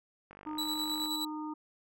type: click train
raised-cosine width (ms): 0.5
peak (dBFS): -35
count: 38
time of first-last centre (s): 0.31-1.059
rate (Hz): 49.4
type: harmonic tone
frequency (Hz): 306.4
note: D#4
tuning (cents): -27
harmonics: 1 / 3 / 4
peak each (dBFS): -37 / -42 / -47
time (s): 0.46-1.54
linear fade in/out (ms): 10
type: tone with tremolo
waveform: 40% pulse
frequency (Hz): 3939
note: B7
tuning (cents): -5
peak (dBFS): -31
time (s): 0.58-1.25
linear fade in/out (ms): 5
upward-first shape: square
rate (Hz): 9.5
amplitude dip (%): 35
effects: none